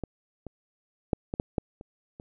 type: clicks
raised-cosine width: 2 ms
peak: -19 / -25 / -10 / -17 / -12 / -12 / -29 / -29 dBFS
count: 8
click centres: 0.037 / 0.467 / 1.132 / 1.339 / 1.399 / 1.582 / 1.811 / 2.199 s
effects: none